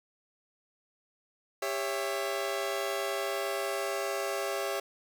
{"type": "chord", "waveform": "sawtooth", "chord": "C# diminished", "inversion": "second", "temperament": "just", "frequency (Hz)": [399.1, 554.4, 665.2], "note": ["G4", "C#5", "E5"], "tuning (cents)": [31, 0, 16], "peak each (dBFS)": [-31, -31, -32], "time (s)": [1.62, 4.8], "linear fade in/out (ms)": 5, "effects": []}